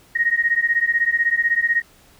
sine beating tone pair, 1864.7 / 1880.7 Hz, A#6 / A#6, 0 / +15 cents, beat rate 16 Hz, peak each -19 dBFS, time 0.15-1.82 s, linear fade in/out 10 ms, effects pink hiss -52 dBFS RMS until 2.19 s

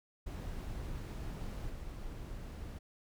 brown noise with level steps, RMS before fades -41 / -44 dBFS, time 0.26-2.79 s, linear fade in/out 10 ms, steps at 1.69 s, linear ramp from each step 10 ms, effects none

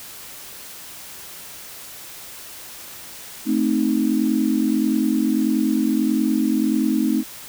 sine chord, A diminished, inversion none, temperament equal, 220 / 261.6 / 311.1 Hz, A3 / C4 / Eb4, 0 / 0 / 0 cents, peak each -21 dBFS, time 3.45-7.24 s, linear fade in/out 50 ms, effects white hiss -38 dBFS RMS until 7.48 s

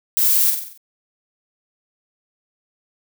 violet noise with echo, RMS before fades -17 dBFS, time 0.17-0.5 s, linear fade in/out 0 ms, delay 46 ms, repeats 6, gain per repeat -5 dB, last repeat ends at 0.776 s, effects none

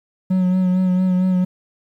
triangle tone with vibrato, 184.1 Hz, F#3, 8 cents flat, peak -12 dBFS, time 0.3-1.45 s, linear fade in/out 10 ms, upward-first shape sine, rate 4.4 Hz, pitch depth 24 cents each way, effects 9-bit

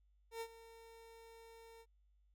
30% pulse tone with ADSR envelope, 456.2 Hz, A#4, 37 cents flat, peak -38 dBFS, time 0.31-1.86 s, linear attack 100 ms, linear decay 63 ms, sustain -16 dB, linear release 53 ms, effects added 50 Hz sine -69 dBFS peak until 2.34 s

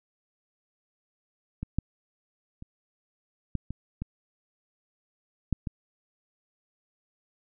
clicks, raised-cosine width 5 ms, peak -20 / -13 / -29 / -16 / -22 / -20 / -12 / -19 dBFS, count 8, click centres 1.63 / 1.786 / 2.624 / 3.553 / 3.706 / 4.02 / 5.527 / 5.672 s, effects none

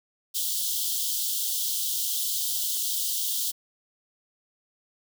white high-pass noise, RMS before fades -28 dBFS, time 0.34-3.52 s, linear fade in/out 20 ms, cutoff 3000 Hz, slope 96 dB/octave, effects none

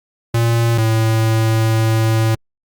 square tone pair in turn, 116.3 / 111.61 Hz, A#2 / A2, -4 / +25 cents, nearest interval minor second, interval 71 cents, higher first, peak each -13 dBFS, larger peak neither, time 0.34-0.78 / 0.78-2.35 s, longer second, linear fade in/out 5 ms, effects Opus 48 kbps

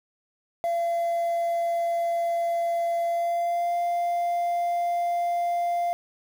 sine tone with pitch glide, 682 to 695.1 Hz, F5 to F5, -41 to -8 cents, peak -20 dBFS, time 0.64-5.93 s, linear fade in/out 0 ms, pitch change +33 cents, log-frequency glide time 3.05-3.75 s, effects tanh soft clip ceiling -22 dBFS + 8-bit

